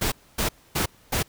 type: noise bursts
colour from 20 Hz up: pink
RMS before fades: -24 dBFS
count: 4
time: 0.01-1.23 s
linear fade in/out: 10 ms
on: 110 ms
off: 260 ms
effects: pink hiss -56 dBFS RMS until 1.28 s